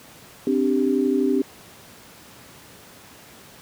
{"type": "chord", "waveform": "sine", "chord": "C suspended second", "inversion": "none", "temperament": "equal", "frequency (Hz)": [261.6, 293.7, 392], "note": ["C4", "D4", "G4"], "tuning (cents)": [0, 0, 0], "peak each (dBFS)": [-21, -23, -22], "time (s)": [0.47, 1.42], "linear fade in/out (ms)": 2, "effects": ["pink hiss -46 dBFS RMS until 3.61 s", "high-pass 100 Hz 12 dB/octave"]}